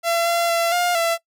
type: tone with pitch steps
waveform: sawtooth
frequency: 677 / 683 / 676 / 707 / 671 Hz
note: E5 / F5 / E5 / F5 / E5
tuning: +46 / -39 / +43 / +21 / +31 cents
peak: -14 dBFS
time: 0.03-1.18 s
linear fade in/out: 50 ms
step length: 230 ms
effects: noise-tail reverb RT60 0.1 s tail -20 dB re dry